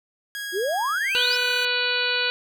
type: tone with pitch glide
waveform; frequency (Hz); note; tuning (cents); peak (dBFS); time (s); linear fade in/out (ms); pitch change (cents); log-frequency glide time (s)
sawtooth; 1649 to 1512.1; G#6 to F#6; -13 to +37; -26; 0.35-1.65; 0; -150; 0.96-1.26
type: exponential sweep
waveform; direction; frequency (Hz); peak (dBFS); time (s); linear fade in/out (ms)
sine; up; 339.3 to 5588; -22; 0.52-1.37; 50
type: harmonic tone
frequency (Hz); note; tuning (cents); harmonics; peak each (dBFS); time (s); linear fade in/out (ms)
492.4; B4; -5; 1 / 2 / 3 / 4 / 5 / 6 / 7 / 8 / 9; -31 / -36 / -26 / -38 / -27 / -29 / -36 / -28 / -31; 1.15-2.3; 0
effects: none